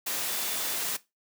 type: tone in noise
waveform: sine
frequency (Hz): 3520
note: A7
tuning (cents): 0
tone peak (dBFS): -42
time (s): 0.28-0.76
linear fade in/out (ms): 10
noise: white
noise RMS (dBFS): -31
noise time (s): 0.06-0.97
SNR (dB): -14
effects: noise-tail reverb RT60 0.2 s tail -17 dB re dry + high-pass 200 Hz 12 dB/octave